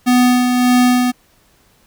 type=tone with tremolo; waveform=square; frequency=248.3 Hz; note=B3; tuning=9 cents sharp; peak=-9 dBFS; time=0.06-1.12 s; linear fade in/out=20 ms; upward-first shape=sine; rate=1.7 Hz; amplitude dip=40%; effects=pink hiss -54 dBFS RMS until 1.86 s